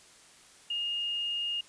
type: tone with hard clipping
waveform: triangle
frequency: 2841 Hz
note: F7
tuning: 29 cents sharp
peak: -30 dBFS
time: 0.7-1.61 s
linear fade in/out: 5 ms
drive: 3 dB
effects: white hiss -56 dBFS RMS until 1.68 s + resampled to 22050 Hz